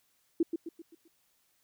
sine tone with echo, 332.1 Hz, E4, 13 cents sharp, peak -22 dBFS, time 0.4-0.43 s, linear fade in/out 5 ms, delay 130 ms, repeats 5, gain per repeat -7 dB, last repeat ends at 1.08 s, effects white hiss -72 dBFS RMS until 1.63 s

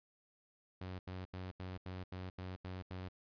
sawtooth tone bursts, 92.3 Hz, F#2, 4 cents flat, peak -39 dBFS, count 9, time 0.81-3.086 s, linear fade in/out 5 ms, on 180 ms, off 82 ms, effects resampled to 11025 Hz

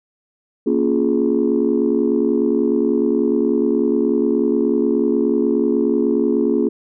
sine chord, Bb minor seventh, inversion none, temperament just, 233.1 / 279.7 / 349.6 / 419.5 Hz, Bb3 / Db4 / F4 / Ab4, 0 / +16 / +2 / +17 cents, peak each -19 dBFS, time 0.66-6.69 s, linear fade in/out 10 ms, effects tanh soft clip ceiling -6 dBFS

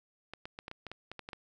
clicks, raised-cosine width 0.3 ms, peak -26 dBFS, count 11, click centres 0.336 / 0.455 / 0.589 / 0.681 / 0.714 / 0.867 / 0.916 / 1.116 / 1.193 / 1.289 / 1.332 s, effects none

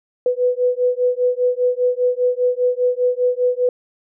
sine beating tone pair, 493.9 / 498.9 Hz, B4 / B4, 0 / +17 cents, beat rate 5 Hz, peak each -18 dBFS, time 0.26-3.69 s, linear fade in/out 2 ms, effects none

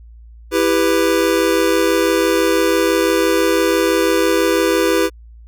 square chord, E minor, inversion none, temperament just, 329.6 / 395.6 / 494.4 Hz, E4 / G4 / B4, 0 / +16 / +2 cents, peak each -18 dBFS, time 0.51-5.1 s, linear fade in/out 50 ms, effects added 57 Hz sine -37 dBFS peak until 5.47 s

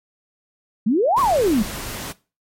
sine exponential two-way sweep, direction up then down, 196 to 1152 to 196 Hz, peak -14 dBFS, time 0.86-1.63 s, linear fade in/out 10 ms, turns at 1.2 s
pink noise, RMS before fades -30 dBFS, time 1.16-2.13 s, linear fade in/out 20 ms
effects noise-tail reverb RT60 0.3 s tail -19 dB re dry + MP3 64 kbps

